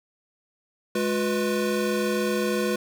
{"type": "tone cluster", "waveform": "square", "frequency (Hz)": [209.1, 359.8, 494.2], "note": ["G#3", "F#4", "B4"], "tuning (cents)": [12, -48, 1], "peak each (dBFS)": -28, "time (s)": [0.95, 2.76], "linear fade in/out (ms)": 5, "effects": []}